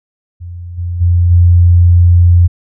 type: tone with level steps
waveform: sine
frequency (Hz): 87.31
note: F2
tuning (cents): 0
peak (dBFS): -23 / -15 / -6 / -3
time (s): 0.4-2.48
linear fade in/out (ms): 20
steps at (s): 0.77 / 1 / 1.3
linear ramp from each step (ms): 20
effects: none